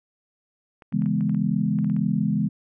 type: clicks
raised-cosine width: 0.5 ms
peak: -31 dBFS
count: 11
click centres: 0.822 / 0.925 / 1.021 / 1.06 / 1.209 / 1.295 / 1.347 / 1.788 / 1.845 / 1.899 / 1.965 s
type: chord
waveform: sine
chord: C# minor seventh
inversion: none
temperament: equal with one note detuned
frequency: 138.59 / 164.81 / 206.7 / 246.9 Hz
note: C#3 / E3 / G#3 / B3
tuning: 0 / 0 / -8 / 0 cents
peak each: -28 / -25 / -23 / -28 dBFS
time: 0.92-2.49 s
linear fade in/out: 20 ms
effects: none